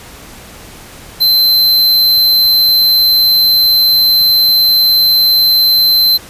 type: tone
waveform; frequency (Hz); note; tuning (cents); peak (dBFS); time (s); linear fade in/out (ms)
square; 4090; C8; -40; -7; 1.2-6.18; 20
effects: pink hiss -34 dBFS RMS until 6.29 s + resampled to 32000 Hz